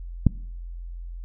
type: click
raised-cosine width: 5 ms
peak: -3 dBFS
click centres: 0.267 s
effects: noise-tail reverb RT60 0.6 s tail -22 dB re dry + added 43 Hz sine -33 dBFS peak until 1.24 s